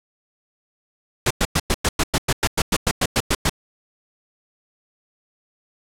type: noise bursts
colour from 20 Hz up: pink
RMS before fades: -18 dBFS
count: 16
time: 1.26-3.496 s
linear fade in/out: 5 ms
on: 46 ms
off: 100 ms
effects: low-pass 11000 Hz 12 dB/octave